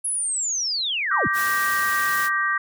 sine linear sweep, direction down, 10740 to 41.26 Hz, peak -22 dBFS, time 0.04-1.28 s, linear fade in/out 10 ms
sine chord, G minor, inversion second, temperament equal with one note detuned, 1174.7 / 1568 / 1887.4 Hz, D6 / G6 / Bb6, 0 / 0 / +21 cents, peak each -24 dBFS, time 1.11-2.58 s, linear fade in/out 5 ms
white noise, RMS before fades -31 dBFS, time 1.33-2.3 s, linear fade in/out 50 ms
effects none

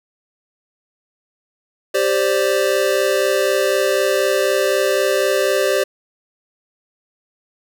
square chord, G suspended fourth, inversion none, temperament equal, 392 / 523.3 / 587.3 Hz, G4 / C5 / D5, 0 / 0 / 0 cents, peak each -20 dBFS, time 1.94-5.84 s, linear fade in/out 10 ms, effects none

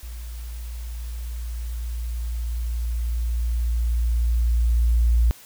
sine tone with level ramp, 58.27 Hz, A#1, in tune, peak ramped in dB -32 to -14 dBFS, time 0.03-5.31 s, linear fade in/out 0 ms, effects white hiss -47 dBFS RMS until 5.45 s

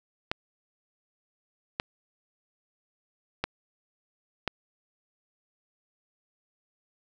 clicks, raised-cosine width 0.3 ms, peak -11 dBFS, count 4, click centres 0.315 / 1.799 / 3.44 / 4.477 s, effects none

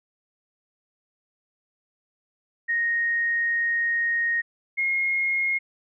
sine tone pair in turn, 1864.7 / 2149 Hz, A#6 / C7, 0 / +46 cents, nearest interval major second, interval 246 cents, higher second, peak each -21 dBFS, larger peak neither, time 2.68-4.42 / 4.77-5.59 s, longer first, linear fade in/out 20 ms, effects none

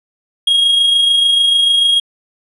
triangle tone with amplitude modulation, 3273 Hz, G#7, 26 cents flat, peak -6 dBFS, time 0.47-2 s, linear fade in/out 5 ms, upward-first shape sine, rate 26.8 Hz, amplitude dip 35%, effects resampled to 24000 Hz

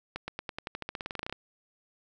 accelerating click train, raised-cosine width 0.3 ms, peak -19 dBFS, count 19, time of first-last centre 0.16-1.326 s, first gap 120 ms, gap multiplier 0.92, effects none

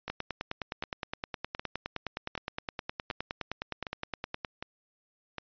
two click trains, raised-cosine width 0.3 ms, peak -20 / -17 dBFS, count 8 / 43, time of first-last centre 0.08-5.383 / 0.1-4.448 s, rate 1.32 / 9.66 Hz, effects resampled to 11025 Hz

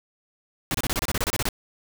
pink noise bursts, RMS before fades -25 dBFS, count 13, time 0.71-1.488 s, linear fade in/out 0 ms, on 34 ms, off 28 ms, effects none

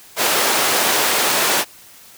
pink high-pass noise, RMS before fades -17 dBFS, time 0.16-1.65 s, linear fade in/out 50 ms, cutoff 450 Hz, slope 12 dB/octave, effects white hiss -44 dBFS RMS until 2.17 s

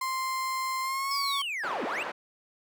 35% pulse tone with pitch glide, 1046.5 to 1115.2 Hz, C6 to C#6, 0 to +10 cents, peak -27 dBFS, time 0.01-1.42 s, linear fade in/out 5 ms, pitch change +110 cents, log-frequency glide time 0.82-1.16 s
triangle linear two-way sweep, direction down then up, 5274 to 203.6 to 2856 Hz, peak -29 dBFS, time 1.11-2.03 s, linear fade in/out 2 ms, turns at 1.84 s
pink band-pass noise, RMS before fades -36 dBFS, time 1.63-2.12 s, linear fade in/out 10 ms, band 570 to 1700 Hz, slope 12 dB/octave
effects none

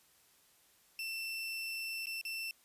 30% pulse tone with dropouts, 2678 Hz, E7, 27 cents sharp, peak -35 dBFS, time 0.99-2.51 s, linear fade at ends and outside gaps 1 ms, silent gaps 2.058-2.069 / 2.213-2.251 s, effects white hiss -67 dBFS RMS until 2.64 s + resampled to 32000 Hz

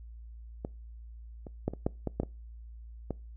clicks, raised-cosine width 2 ms, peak -21 / -29 / -15 / -25 / -14 / -18 / -15 / -21 / -19 dBFS, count 9, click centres 0.649 / 1.468 / 1.68 / 1.736 / 1.865 / 2.073 / 2.2 / 2.233 / 3.107 s, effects noise-tail reverb RT60 0.3 s tail -24 dB re dry + added 57 Hz sine -44 dBFS peak until 3.36 s

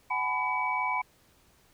sine tone cluster, 749 / 852 / 998 / 2278 Hz, F#5 / G#5 / B5 / C#7, +21 / +44 / +18 / +47 cents, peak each -36 / -35 / -29 / -32 dBFS, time 0.1-1.02 s, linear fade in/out 10 ms, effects pink hiss -63 dBFS RMS until 1.73 s

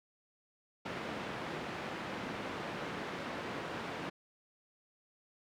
pink band-pass noise, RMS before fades -41 dBFS, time 0.85-4.1 s, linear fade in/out 10 ms, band 180 to 2500 Hz, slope 12 dB/octave, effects none

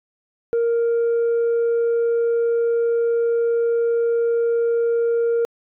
sine tone, 466.2 Hz, A#4, in tune, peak -14 dBFS, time 0.53-5.45 s, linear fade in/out 0 ms, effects tanh soft clip ceiling -15 dBFS

